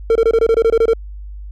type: tone bursts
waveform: triangle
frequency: 454.4 Hz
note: A#4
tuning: 44 cents flat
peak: -7 dBFS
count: 11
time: 0.1-0.934 s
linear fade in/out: 2 ms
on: 54 ms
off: 24 ms
effects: added 50 Hz sine -28 dBFS peak until 1.51 s

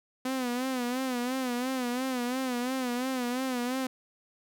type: tone with vibrato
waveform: sawtooth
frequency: 252.4 Hz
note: B3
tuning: 38 cents sharp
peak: -25 dBFS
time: 0.25-3.87 s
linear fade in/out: 5 ms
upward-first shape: sine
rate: 2.9 Hz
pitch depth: 81 cents each way
effects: none

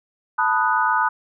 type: chord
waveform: sine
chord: B dominant seventh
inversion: third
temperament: equal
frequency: 880 / 987.8 / 1244.5 / 1480 Hz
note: A5 / B5 / D#6 / F#6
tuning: 0 / 0 / 0 / 0 cents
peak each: -22 dBFS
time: 0.38-1.09 s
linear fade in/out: 10 ms
effects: none

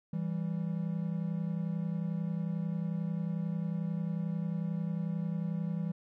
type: tone pair together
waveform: triangle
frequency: 164.82 / 196 Hz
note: E3 / G3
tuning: 0 / 0 cents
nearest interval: minor third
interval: 300 cents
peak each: -31 / -34 dBFS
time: 0.13-5.92 s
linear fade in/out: 5 ms
effects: none

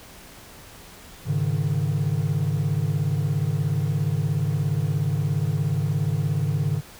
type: chord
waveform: triangle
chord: Ab suspended fourth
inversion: none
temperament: equal with one note detuned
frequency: 103.11 / 138.59 / 155.56 Hz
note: Ab2 / Db3 / Eb3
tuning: -12 / 0 / 0 cents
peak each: -24 / -22 / -22 dBFS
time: 1.25-6.82 s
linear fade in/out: 50 ms
effects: tanh soft clip ceiling -13 dBFS + pink hiss -45 dBFS RMS until 6.99 s

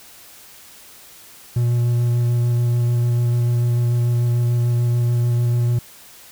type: tone with vibrato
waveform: triangle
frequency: 120 Hz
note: B2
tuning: 49 cents flat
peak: -13 dBFS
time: 1.56-5.79 s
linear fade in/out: 5 ms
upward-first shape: square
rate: 6.8 Hz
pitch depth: 9 cents each way
effects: white hiss -44 dBFS RMS until 6.31 s

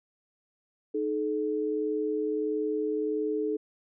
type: tone pair together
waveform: sine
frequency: 308.5 / 430 Hz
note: D#4 / A4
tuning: -15 / -40 cents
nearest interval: tritone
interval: 575 cents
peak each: -31 / -28 dBFS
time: 0.94-3.57 s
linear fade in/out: 10 ms
effects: none

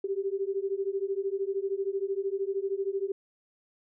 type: beating tone pair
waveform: sine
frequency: 385.4 / 398.4 Hz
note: G4 / G4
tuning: -29 / +28 cents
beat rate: 13 Hz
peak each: -31 dBFS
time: 0.04-3.12 s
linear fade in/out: 5 ms
effects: none

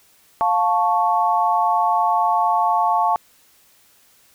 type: chord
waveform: sine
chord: F augmented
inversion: none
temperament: equal with one note detuned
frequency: 704.1 / 880 / 1108.7 Hz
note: F5 / A5 / C#6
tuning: +14 / 0 / 0 cents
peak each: -20 / -18 / -21 dBFS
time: 0.41-3.16 s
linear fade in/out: 0 ms
effects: white hiss -55 dBFS RMS until 4.34 s

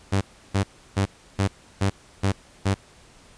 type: tone bursts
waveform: sawtooth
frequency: 98 Hz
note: G2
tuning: in tune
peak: -15 dBFS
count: 7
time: 0.12-2.744 s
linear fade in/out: 10 ms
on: 92 ms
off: 330 ms
effects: pink hiss -52 dBFS RMS until 3.37 s + resampled to 22050 Hz

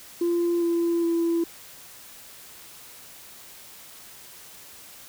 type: tone with pitch steps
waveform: sine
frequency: 344.3 / 339.5 / 336 Hz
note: F4 / F4 / E4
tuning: -25 / -49 / +33 cents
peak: -19 dBFS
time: 0.21-1.44 s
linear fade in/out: 5 ms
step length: 410 ms
effects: tanh soft clip ceiling -18 dBFS + white hiss -46 dBFS RMS until 5.08 s

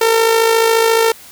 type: tone with amplitude modulation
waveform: sawtooth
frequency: 453.4 Hz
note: A#4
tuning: 48 cents flat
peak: -4 dBFS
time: 0.01-1.12 s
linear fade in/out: 5 ms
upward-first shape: sine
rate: 54.3 Hz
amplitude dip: 50%
effects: white hiss -39 dBFS RMS until 1.31 s

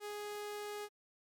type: tone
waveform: sawtooth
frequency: 415.3 Hz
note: G#4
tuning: in tune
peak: -37 dBFS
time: 0-0.89 s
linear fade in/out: 50 ms
effects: MP3 96 kbps

